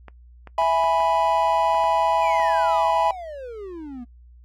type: clicks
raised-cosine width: 0.5 ms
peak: -25 dBFS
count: 8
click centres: 0.083 / 0.473 / 0.619 / 0.84 / 1.004 / 1.745 / 1.839 / 2.399 s
type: chord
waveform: triangle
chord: E major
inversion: none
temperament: equal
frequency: 659.3 / 830.6 / 987.8 Hz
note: E5 / G#5 / B5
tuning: 0 / 0 / 0 cents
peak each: -20 dBFS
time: 0.58-3.11 s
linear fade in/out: 2 ms
type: exponential sweep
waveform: triangle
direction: down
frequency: 2519 to 233.1 Hz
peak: -30 dBFS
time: 2.21-4.05 s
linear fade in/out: 20 ms
effects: noise-tail reverb RT60 0.1 s tail -20 dB re dry + added 60 Hz sine -45 dBFS peak until 4.44 s